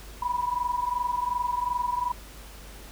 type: tone pair together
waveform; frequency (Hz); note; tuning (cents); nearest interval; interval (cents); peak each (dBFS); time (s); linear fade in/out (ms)
sine; 973 / 995.7; B5 / B5; -26 / +14; unison; 40; -27 / -29; 0.22-2.12; 5
effects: added 50 Hz sine -44 dBFS peak until 2.91 s + pink hiss -47 dBFS RMS until 2.91 s